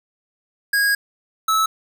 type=tone pair in turn; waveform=square; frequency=1642 / 1303.3 Hz; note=G#6 / E6; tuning=-20 / -20 cents; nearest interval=major third; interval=400 cents; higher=first; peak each=-16 dBFS; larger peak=neither; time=0.73-0.95 / 1.48-1.66 s; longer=first; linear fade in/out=5 ms; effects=none